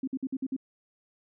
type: tone bursts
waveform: sine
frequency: 264.7 Hz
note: C4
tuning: 20 cents sharp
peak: -28 dBFS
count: 6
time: 0.03-0.565 s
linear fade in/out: 5 ms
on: 45 ms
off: 53 ms
effects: none